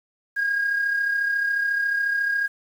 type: tone with amplitude modulation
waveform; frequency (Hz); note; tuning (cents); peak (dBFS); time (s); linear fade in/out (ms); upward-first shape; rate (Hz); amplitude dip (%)
sine; 1630; G#6; -33; -17; 0.36-2.48; 20; sine; 34.1; 50
effects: tanh soft clip ceiling -16 dBFS + 8-bit